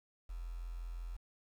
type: tone with quantisation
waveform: sine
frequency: 42.76 Hz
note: F1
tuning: 36 cents flat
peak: -40 dBFS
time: 0.29-1.17 s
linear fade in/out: 10 ms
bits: 10
effects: none